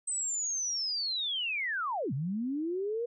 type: linear two-way sweep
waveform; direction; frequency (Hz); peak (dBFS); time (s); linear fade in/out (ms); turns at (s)
sine; down then up; 8240 to 123.47 to 484.2; -30; 0.07-3.06; 10; 2.13
effects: none